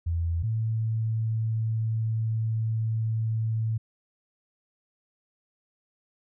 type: tone pair in turn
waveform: sine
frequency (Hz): 84.1 / 111.5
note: E2 / A2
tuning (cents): +35 / +23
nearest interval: perfect fourth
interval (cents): 488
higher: second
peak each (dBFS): -24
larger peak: neither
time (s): 0.06-0.43 / 0.43-3.78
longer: second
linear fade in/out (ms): 10
effects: none